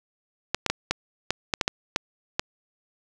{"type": "clicks", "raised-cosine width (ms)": 0.2, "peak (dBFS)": -5, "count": 10, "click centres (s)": [0.546, 0.663, 0.7, 0.91, 1.306, 1.538, 1.612, 1.679, 1.961, 2.395], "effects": []}